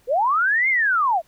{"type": "linear two-way sweep", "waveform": "sine", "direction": "up then down", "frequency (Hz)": [453.4, 2169, 609], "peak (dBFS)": -16, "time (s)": [0.07, 1.22], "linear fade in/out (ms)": 50, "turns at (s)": 0.69, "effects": ["pink hiss -59 dBFS RMS until 1.27 s"]}